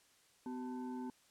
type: tone with frequency modulation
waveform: sine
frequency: 251.7 Hz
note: B3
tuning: 33 cents sharp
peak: -40 dBFS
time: 0.46-1.1 s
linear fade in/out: 2 ms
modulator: 633 Hz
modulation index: 0.69
effects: white hiss -69 dBFS RMS until 1.3 s + low-pass 10000 Hz 12 dB/octave